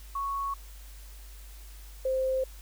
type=tone pair in turn; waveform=sine; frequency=1108.7 / 523.2 Hz; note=C#6 / C5; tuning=0 / 0 cents; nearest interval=octave + minor second; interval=1300 cents; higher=first; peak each=-29 / -25 dBFS; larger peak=second; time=0.15-0.54 / 2.05-2.44 s; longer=neither; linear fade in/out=5 ms; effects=added 50 Hz sine -44 dBFS peak until 2.61 s + white hiss -54 dBFS RMS until 2.61 s